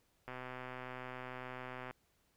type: click train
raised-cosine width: 0.5 ms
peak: -30 dBFS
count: 208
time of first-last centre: 0.28-1.91 s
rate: 127 Hz
effects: pink hiss -75 dBFS RMS until 2.36 s